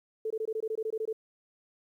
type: tone bursts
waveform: sine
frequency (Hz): 440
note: A4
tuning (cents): 0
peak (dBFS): -29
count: 12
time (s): 0.25-1.129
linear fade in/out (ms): 5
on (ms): 54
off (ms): 21
effects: 11-bit